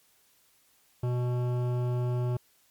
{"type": "tone with hard clipping", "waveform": "triangle", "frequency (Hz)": 123.2, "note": "B2", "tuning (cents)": -4, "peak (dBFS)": -28, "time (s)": [1.03, 2.37], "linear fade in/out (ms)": 5, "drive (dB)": 18, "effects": ["white hiss -65 dBFS RMS until 2.7 s", "MP3 96 kbps"]}